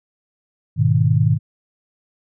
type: chord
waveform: sine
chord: G# minor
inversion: none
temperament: equal with one note detuned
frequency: 103.83 / 123.47 / 154.67 Hz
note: G#2 / B2 / D#3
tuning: 0 / 0 / -10 cents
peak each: -17 dBFS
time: 0.76-1.39 s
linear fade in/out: 50 ms
effects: none